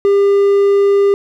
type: tone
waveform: triangle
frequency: 400 Hz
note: G4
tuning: 35 cents sharp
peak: -6 dBFS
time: 0.05-1.14 s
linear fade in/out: 0 ms
effects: none